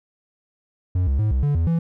triangle tone with pitch steps, 90.6 / 68.1 / 107.3 / 65 / 144.7 / 82.6 / 166.4 Hz, F#2 / C#2 / A2 / C2 / D3 / E2 / E3, -36 / -30 / -43 / -11 / -25 / +4 / +17 cents, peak -15 dBFS, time 0.95-1.79 s, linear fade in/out 5 ms, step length 120 ms, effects none

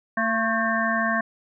harmonic tone with a mistuned harmonic, 225.8 Hz, A3, 45 cents sharp, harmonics 1 / 3 / 5 / 7 / 8, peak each -27 / -27 / -27 / -27 / -27 dBFS, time 0.17-1.21 s, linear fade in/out 5 ms, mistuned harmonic 5, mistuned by -56 cents, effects none

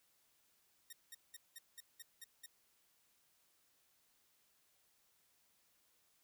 5% pulse tone bursts, 1854 Hz, A#6, 10 cents flat, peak -39 dBFS, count 8, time 0.9-2.462 s, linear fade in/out 5 ms, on 29 ms, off 190 ms, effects white hiss -75 dBFS RMS until 6.23 s

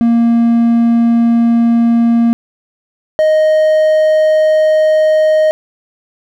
triangle tone pair in turn, 233.1 / 622.3 Hz, A#3 / D#5, 0 / 0 cents, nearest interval octave + perfect fourth, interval 1700 cents, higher second, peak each -5 dBFS, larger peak neither, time 0.01-2.33 / 3.19-5.51 s, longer neither, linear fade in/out 0 ms, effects none

